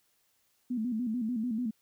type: tone with vibrato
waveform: sine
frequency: 233.1 Hz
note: A#3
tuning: in tune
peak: -29 dBFS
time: 0.7-1.71 s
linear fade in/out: 10 ms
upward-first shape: square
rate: 6.8 Hz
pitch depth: 110 cents each way
effects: white hiss -72 dBFS RMS until 1.81 s